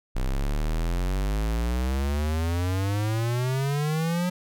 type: exponential sweep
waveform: square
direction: up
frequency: 31 to 182 Hz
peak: -24 dBFS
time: 0.15-4.3 s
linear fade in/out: 10 ms
effects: none